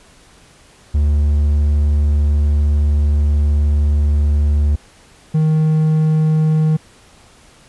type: tone pair in turn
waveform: triangle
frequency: 73.42 / 156.29 Hz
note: D2 / D#3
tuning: 0 / +8 cents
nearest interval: octave + minor second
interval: 1308 cents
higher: second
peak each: -9 dBFS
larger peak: neither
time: 0.94-4.76 / 5.34-6.77 s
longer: first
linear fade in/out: 10 ms
effects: pink hiss -47 dBFS RMS until 7.68 s + resampled to 24000 Hz